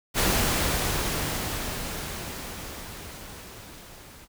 pink noise with level ramp, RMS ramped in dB -22 to -48 dBFS, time 0.14-4.28 s, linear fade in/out 50 ms, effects none

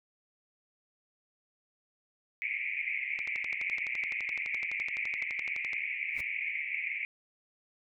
white band-pass noise, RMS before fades -35 dBFS, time 2.42-7.05 s, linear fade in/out 0 ms, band 2100 to 2400 Hz, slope 96 dB/octave
click train, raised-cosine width 0.2 ms, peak -26 dBFS, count 31, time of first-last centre 3.19-5.732 s, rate 11.8 Hz
pink noise with exponential growth, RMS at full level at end -42 dBFS, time 6.1-6.21 s, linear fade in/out 5 ms, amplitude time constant 22 ms
effects none

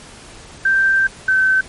sine tone pair in turn, 1568 / 1535.7 Hz, G6 / G6, 0 / -36 cents, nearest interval unison, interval 36 cents, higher first, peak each -11 dBFS, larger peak neither, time 0.65-1.07 / 1.28-1.61 s, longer first, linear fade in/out 5 ms, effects pink hiss -39 dBFS RMS until 1.68 s + MP3 48 kbps

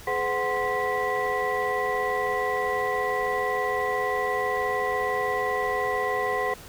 sine tone cluster, 422 / 508 / 743 / 1044 / 1957 Hz, G#4 / B4 / F#5 / C6 / B6, +28 / +49 / +7 / -4 / -16 cents, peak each -29 dBFS, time 0.07-6.54 s, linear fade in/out 5 ms, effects tanh soft clip ceiling -17 dBFS + pink hiss -45 dBFS RMS until 6.68 s

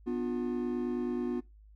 triangle chord, B diminished, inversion none, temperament just, 246.9 / 296.3 / 355.6 Hz, B3 / D4 / F4, 0 / +15 / +31 cents, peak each -31 / -37 / -32 dBFS, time 0.06-1.41 s, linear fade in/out 20 ms, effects noise-tail reverb RT60 0.2 s tail -20 dB re dry + added 52 Hz sine -53 dBFS peak until 1.75 s

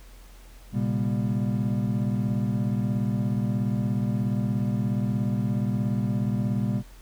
triangle tone cluster, 118.3 / 135.2 / 198.3 / 239.7 Hz, A#2 / C#3 / G3 / A#3, +26 / -43 / +20 / +48 cents, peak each -25 / -29 / -25 / -30 dBFS, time 0.72-6.83 s, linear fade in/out 50 ms, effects added 43 Hz sine -45 dBFS peak until 7.01 s + pink hiss -54 dBFS RMS until 7.01 s

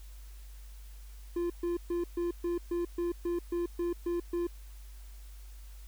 triangle tone bursts, 346.4 Hz, F4, 14 cents flat, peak -27 dBFS, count 12, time 1.36-4.47 s, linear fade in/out 5 ms, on 140 ms, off 130 ms, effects added 50 Hz sine -45 dBFS peak until 5.87 s + white hiss -60 dBFS RMS until 5.87 s

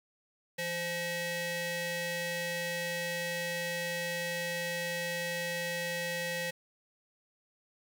sawtooth ring-modulated tone, 689 Hz, F5, 24 cents flat, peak -26 dBFS, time 0.58-6.51 s, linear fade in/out 10 ms, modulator 1210 Hz, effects 10-bit

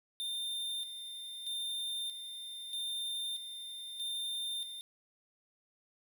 square tone with tremolo, 3611 Hz, A7, 44 cents sharp, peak -36 dBFS, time 0.2-4.81 s, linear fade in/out 0 ms, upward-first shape square, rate 0.79 Hz, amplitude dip 55%, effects 11-bit

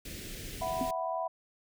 pink band-stop noise, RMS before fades -42 dBFS, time 0.05-0.91 s, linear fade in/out 5 ms, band 500 to 1900 Hz, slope 24 dB/octave
sine chord, E suspended second, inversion none, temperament just, 659.3 / 741.7 / 988.9 Hz, E5 / F#5 / B5, 0 / +4 / +2 cents, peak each -34 / -36 / -36 dBFS, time 0.61-1.28 s, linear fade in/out 10 ms
sine tone with exponential decay, 256.6 Hz, C4, 34 cents flat, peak -26 dBFS, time 0.81-0.92 s, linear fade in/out 1 ms, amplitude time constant 22 ms
effects none

